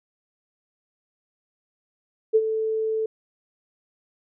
sine tone with ADSR envelope, 440 Hz, A4, in tune, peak -12 dBFS, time 2.33-3.06 s, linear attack 26 ms, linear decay 48 ms, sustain -10 dB, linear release 4 ms, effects none

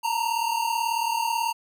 square tone pair together, 904 / 942.3 Hz, A5 / A#5, +47 / +18 cents, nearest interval minor second, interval 71 cents, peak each -27 dBFS, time 0.03-1.53 s, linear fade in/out 20 ms, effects none

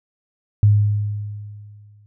sine tone with exponential decay, 103.83 Hz, G#2, in tune, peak -8 dBFS, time 0.63-2.06 s, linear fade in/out 0 ms, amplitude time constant 310 ms, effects none

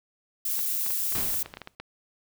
violet noise, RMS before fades -28 dBFS, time 0.45-1.43 s, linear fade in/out 5 ms
clicks, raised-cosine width 0.3 ms, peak -22 dBFS, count 11, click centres 0.592 / 0.863 / 0.906 / 1.124 / 1.342 / 1.46 / 1.539 / 1.571 / 1.617 / 1.674 / 1.8 s
pink noise with exponential decay, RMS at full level -32 dBFS, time 1.15-1.75 s, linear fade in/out 1 ms, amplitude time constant 130 ms
effects none

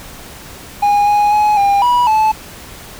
triangle tone with pitch steps, 820 / 828 / 841 / 802 / 975 / 869 Hz, G#5 / G#5 / G#5 / G5 / B5 / A5, -22 / -5 / +22 / +39 / -23 / -22 cents, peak -7 dBFS, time 0.82-2.32 s, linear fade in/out 10 ms, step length 250 ms, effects pink hiss -34 dBFS RMS until 2.99 s

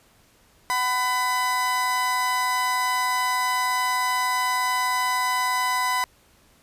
30% pulse tone pair together, 750 / 1001.1 Hz, F#5 / B5, +23 / +23 cents, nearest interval perfect fourth, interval 500 cents, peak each -28 / -19 dBFS, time 0.7-6.04 s, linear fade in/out 0 ms, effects pink hiss -58 dBFS RMS until 6.62 s + resampled to 32000 Hz

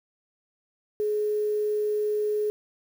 sine tone with quantisation, 421.4 Hz, G#4, 25 cents sharp, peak -23 dBFS, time 1-2.5 s, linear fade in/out 0 ms, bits 8, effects none

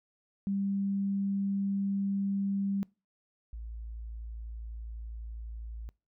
sine tone pair in turn, 197.6 / 56.03 Hz, G3 / A1, +14 / +32 cents, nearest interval octave + minor seventh, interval 2182 cents, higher first, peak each -28 / -38 dBFS, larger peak first, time 0.47-2.83 / 3.53-5.89 s, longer neither, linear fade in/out 0 ms, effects noise-tail reverb RT60 0.3 s tail -25 dB re dry

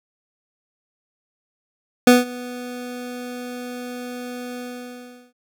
25% pulse tone with ADSR envelope, 246.9 Hz, B3, in tune, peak -3 dBFS, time 2.07-5.33 s, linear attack 4 ms, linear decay 170 ms, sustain -23 dB, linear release 740 ms, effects none

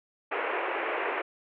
pink band-pass noise, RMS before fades -31 dBFS, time 0.31-1.22 s, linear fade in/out 10 ms, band 350 to 2600 Hz, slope 48 dB/octave, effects none

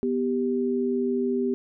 sine tone pair together, 246.9 / 393 Hz, B3 / G4, 0 / +4 cents, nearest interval minor sixth, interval 804 cents, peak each -25 dBFS, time 0.03-1.54 s, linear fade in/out 0 ms, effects none

